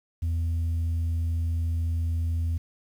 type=tone; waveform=sine; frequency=83 Hz; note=E2; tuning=12 cents sharp; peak=-21 dBFS; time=0.22-2.58 s; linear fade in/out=10 ms; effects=tanh soft clip ceiling -23 dBFS + 9-bit